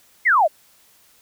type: exponential sweep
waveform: sine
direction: down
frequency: 2217 to 569 Hz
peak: -12 dBFS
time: 0.25-0.48 s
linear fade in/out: 20 ms
effects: white hiss -55 dBFS RMS until 1.21 s